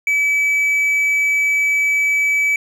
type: tone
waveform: triangle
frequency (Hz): 2294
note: D7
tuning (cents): -41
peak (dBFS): -12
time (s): 0.07-2.56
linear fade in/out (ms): 2
effects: none